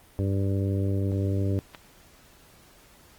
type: harmonic tone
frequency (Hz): 98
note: G2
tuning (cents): 0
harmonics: 1 / 2 / 3 / 4 / 5 / 6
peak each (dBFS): -24 / -33 / -32 / -35 / -38 / -40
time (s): 0.19-1.59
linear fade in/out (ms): 0
type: click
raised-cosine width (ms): 0.3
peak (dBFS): -23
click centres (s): 1.748
effects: pink hiss -55 dBFS RMS until 3.18 s + Opus 32 kbps